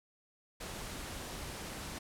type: noise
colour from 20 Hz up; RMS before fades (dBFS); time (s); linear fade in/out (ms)
pink; -43; 0.6-1.99; 10
effects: low-pass 12000 Hz 12 dB/octave